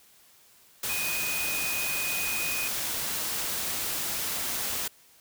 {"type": "tone in noise", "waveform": "sine", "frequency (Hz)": 2489, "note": "D#7", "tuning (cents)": 0, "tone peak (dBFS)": -31, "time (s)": [0.89, 2.68], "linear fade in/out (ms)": 5, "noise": "white", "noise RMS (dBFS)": -31, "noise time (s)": [0.83, 4.88], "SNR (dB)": -3, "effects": ["white hiss -58 dBFS RMS until 5.2 s"]}